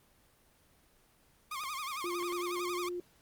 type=tone with vibrato; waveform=sawtooth; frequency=1147 Hz; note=D6; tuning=41 cents flat; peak=-33 dBFS; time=1.51-2.89 s; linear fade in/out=5 ms; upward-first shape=sine; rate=11 Hz; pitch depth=150 cents each way
type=clicks; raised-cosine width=0.3 ms; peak=-32 dBFS; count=3; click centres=1.637 / 2.226 / 2.324 s
type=tone with pitch glide; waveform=sine; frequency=349.9 to 354 Hz; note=F4 to F4; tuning=+3 to +23 cents; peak=-35 dBFS; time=2.04-3 s; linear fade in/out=2 ms; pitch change=+20 cents; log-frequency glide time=2.2-2.64 s
effects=pink hiss -66 dBFS RMS until 3.21 s + Opus 24 kbps